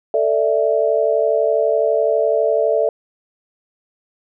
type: chord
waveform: sine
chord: A suspended fourth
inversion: none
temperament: equal with one note detuned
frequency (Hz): 443.8 / 587.3 / 659.3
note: A4 / D5 / E5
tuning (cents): +15 / 0 / 0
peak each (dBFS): -18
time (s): 0.14-2.89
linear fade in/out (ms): 2
effects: none